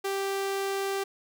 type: tone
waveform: sawtooth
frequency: 392 Hz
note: G4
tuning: in tune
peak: -24 dBFS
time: 0.04-1.04 s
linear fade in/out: 10 ms
effects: none